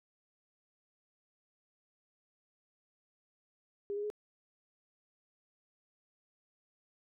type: tone with pitch steps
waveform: sine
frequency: 404.6 / 412.1 / 419.8 Hz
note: G#4 / G#4 / G#4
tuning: -45 / -13 / +19 cents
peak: -34 dBFS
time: 3.9-4.101 s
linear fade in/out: 0 ms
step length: 67 ms
effects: none